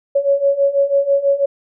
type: beating tone pair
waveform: sine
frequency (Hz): 554.4 / 560.5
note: C#5 / C#5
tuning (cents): 0 / +19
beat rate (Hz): 6.1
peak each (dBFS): -17 / -14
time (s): 0.15-1.46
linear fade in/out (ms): 10
effects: none